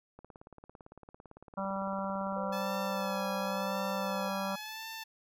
click train, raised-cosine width 1 ms, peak -36 dBFS, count 42, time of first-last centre 0.19-2.493 s, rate 17.8 Hz
harmonic tone, 194.7 Hz, G3, 12 cents flat, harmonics 1 / 3 / 4 / 5 / 6 / 7, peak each -37 / -38 / -42 / -40 / -43 / -42 dBFS, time 1.57-4.56 s, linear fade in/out 10 ms
sine tone, 523.3 Hz, C5, in tune, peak -39 dBFS, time 2.36-4.29 s, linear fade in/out 5 ms
10% pulse tone with vibrato, 860 Hz, A5, 40 cents flat, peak -32 dBFS, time 2.52-5.04 s, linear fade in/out 10 ms, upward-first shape sine, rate 0.94 Hz, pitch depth 63 cents each way
effects none

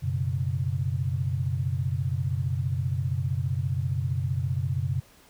sine chord, F# suspended fourth, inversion none, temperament equal, 92.5 / 123.47 / 138.59 Hz, F#2 / B2 / C#3, 0 / 0 / 0 cents, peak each -29 dBFS, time 0.02-5.01 s, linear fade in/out 20 ms, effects pink hiss -56 dBFS RMS until 5.29 s

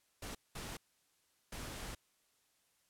pink noise bursts at uneven times, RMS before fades -45 dBFS, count 3, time 0.22-0.35 / 0.55-0.77 / 1.52-1.95 s, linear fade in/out 5 ms, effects white hiss -75 dBFS RMS until 2.89 s + low-pass 12000 Hz 12 dB/octave

